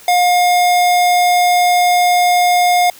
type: tone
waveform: square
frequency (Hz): 713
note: F5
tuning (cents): +36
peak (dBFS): -10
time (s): 0.08-2.9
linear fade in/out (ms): 2
effects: white hiss -40 dBFS RMS until 2.99 s